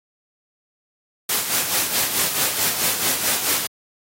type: noise with tremolo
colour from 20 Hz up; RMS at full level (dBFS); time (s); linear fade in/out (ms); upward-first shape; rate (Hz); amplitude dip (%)
white; -19; 1.29-3.67; 5; sine; 4.6; 55
effects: high-pass 100 Hz 12 dB/octave + AAC 48 kbps